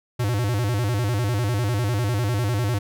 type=tone with vibrato; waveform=square; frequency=111.3 Hz; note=A2; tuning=20 cents sharp; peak=-21 dBFS; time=0.19-2.79 s; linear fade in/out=10 ms; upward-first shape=square; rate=10 Hz; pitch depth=170 cents each way; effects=none